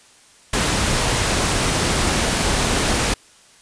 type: noise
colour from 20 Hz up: pink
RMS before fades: -19 dBFS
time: 0.53-3.14 s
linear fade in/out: 5 ms
effects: white hiss -50 dBFS RMS until 3.61 s + resampled to 22050 Hz